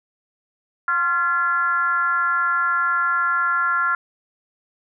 sine tone with frequency modulation, 1381 Hz, F6, 20 cents flat, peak -17 dBFS, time 0.88-3.95 s, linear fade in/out 2 ms, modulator 322 Hz, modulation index 0.75, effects none

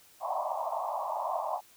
pink band-pass noise, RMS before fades -33 dBFS, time 0.2-1.61 s, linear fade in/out 50 ms, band 600 to 1100 Hz, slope 96 dB/octave, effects white hiss -59 dBFS RMS until 1.76 s

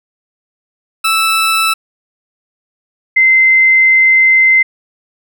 20% pulse / sine tone pair in turn, 1316 / 2071 Hz, E6 / C7, -3 / -18 cents, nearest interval minor sixth, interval 785 cents, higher second, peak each -5 dBFS, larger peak neither, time 1.04-1.74 / 3.16-4.63 s, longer second, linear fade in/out 10 ms, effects none

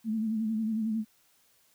sine tone with vibrato, 220 Hz, A3, in tune, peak -27 dBFS, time 0.04-1.05 s, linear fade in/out 50 ms, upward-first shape sine, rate 11 Hz, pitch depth 53 cents each way, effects white hiss -66 dBFS RMS until 1.74 s

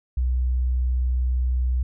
sine tone, 62.6 Hz, B1, 24 cents sharp, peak -19 dBFS, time 0.17-1.83 s, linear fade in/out 5 ms, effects none

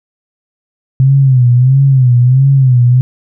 sine tone with vibrato, 129.5 Hz, C3, 17 cents flat, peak -4 dBFS, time 1-3.01 s, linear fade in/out 0 ms, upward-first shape sine, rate 1.5 Hz, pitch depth 110 cents each way, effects none

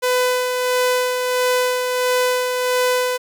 sawtooth tone with tremolo, 501 Hz, B4, 25 cents sharp, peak -11 dBFS, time 0.02-3.18 s, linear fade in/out 20 ms, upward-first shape sine, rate 1.5 Hz, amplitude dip 40%, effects none

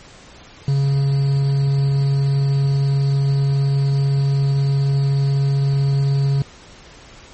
triangle tone with quantisation, 138.59 Hz, C#3, in tune, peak -12 dBFS, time 0.68-6.42 s, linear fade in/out 2 ms, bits 6, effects pink hiss -43 dBFS RMS until 7.33 s + MP3 32 kbps

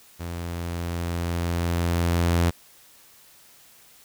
sawtooth tone with level ramp, 85.7 Hz, F2, 32 cents flat, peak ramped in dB -27 to -14 dBFS, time 0.19-2.51 s, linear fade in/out 20 ms, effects white hiss -53 dBFS RMS until 4.04 s

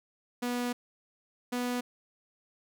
sawtooth tone pair in turn, 244.2 / 245.9 Hz, B3 / B3, -19 / -7 cents, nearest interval unison, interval 12 cents, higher second, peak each -26 dBFS, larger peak neither, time 0.42-0.73 / 1.52-1.81 s, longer first, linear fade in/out 10 ms, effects none

